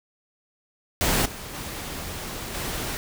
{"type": "noise with level steps", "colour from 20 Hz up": "pink", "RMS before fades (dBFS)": [-22, -37, -34, -30], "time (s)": [1.01, 2.97], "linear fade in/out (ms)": 0, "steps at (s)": [1.25, 1.54, 2.54], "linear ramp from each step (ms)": 10, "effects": []}